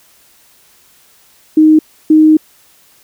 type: tone pair in turn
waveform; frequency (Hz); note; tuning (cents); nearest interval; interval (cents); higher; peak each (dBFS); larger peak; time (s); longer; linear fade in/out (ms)
sine; 311.1 / 311.1; D#4 / D#4; 0 / 0; unison; 0; neither; -3; neither; 1.57-1.79 / 2.1-2.37; second; 5
effects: white hiss -48 dBFS RMS until 3.03 s